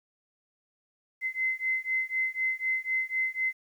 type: beating tone pair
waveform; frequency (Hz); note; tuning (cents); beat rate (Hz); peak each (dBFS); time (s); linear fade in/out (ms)
sine; 2055 / 2059; C7 / C7; -32 / -28; 4; -30; 1.21-3.53; 50
effects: 10-bit